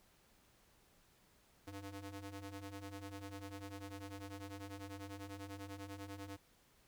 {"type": "ring-modulated tone", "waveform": "sawtooth", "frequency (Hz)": 197.9, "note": "G3", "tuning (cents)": 17, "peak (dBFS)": -40, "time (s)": [1.67, 6.37], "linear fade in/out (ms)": 10, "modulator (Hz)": 104, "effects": ["pink hiss -70 dBFS RMS until 6.87 s"]}